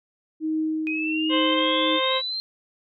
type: tone with tremolo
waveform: sine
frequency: 314.1 Hz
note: D#4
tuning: 16 cents sharp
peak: -21 dBFS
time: 0.4-2 s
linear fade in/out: 50 ms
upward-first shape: triangle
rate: 1.3 Hz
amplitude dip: 50%
type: exponential sweep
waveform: sine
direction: up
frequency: 2489 to 4186 Hz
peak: -26 dBFS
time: 0.87-2.4 s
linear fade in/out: 0 ms
type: harmonic tone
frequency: 524 Hz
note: C5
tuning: 2 cents sharp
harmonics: 1 / 2 / 3 / 4 / 5 / 6 / 7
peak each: -25 / -26 / -36 / -30 / -34 / -29 / -34 dBFS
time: 1.29-2.22 s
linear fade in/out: 50 ms
effects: none